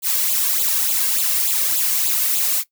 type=noise with flanger; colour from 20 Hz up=blue; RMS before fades=-19 dBFS; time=0.02-2.64 s; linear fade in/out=50 ms; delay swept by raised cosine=0.26 to 1.86 ms; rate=3.4 Hz; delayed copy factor=+0.8; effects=noise-tail reverb RT60 0.1 s tail -17 dB re dry